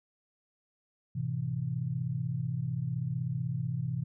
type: tone cluster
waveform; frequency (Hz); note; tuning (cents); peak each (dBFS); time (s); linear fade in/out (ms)
sine; 106.3 / 127.1 / 162.9; G#2 / C3 / E3; +41 / -50 / -20; -40 / -32 / -35; 1.15-4.04; 10
effects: none